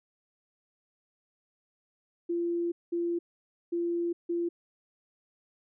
sine tone bursts at uneven times, 343 Hz, F4, 31 cents flat, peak -27 dBFS, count 4, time 2.29-2.72 / 2.92-3.19 / 3.72-4.13 / 4.29-4.49 s, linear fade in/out 10 ms, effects none

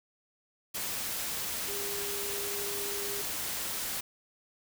sine tone in noise, 404.6 Hz, G#4, 45 cents flat, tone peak -39 dBFS, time 1.68-3.22 s, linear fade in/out 10 ms, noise white, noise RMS -35 dBFS, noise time 0.74-4.01 s, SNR -7 dB, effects none

